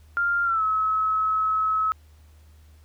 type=tone with pitch glide; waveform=sine; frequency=1396.9 to 1288.4 Hz; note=F6 to E6; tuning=0 to -40 cents; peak=-20 dBFS; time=0.17-1.92 s; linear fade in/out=0 ms; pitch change=-140 cents; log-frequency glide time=0.44-0.63 s; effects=added 76 Hz sine -49 dBFS peak until 2.84 s + pink hiss -62 dBFS RMS until 2.84 s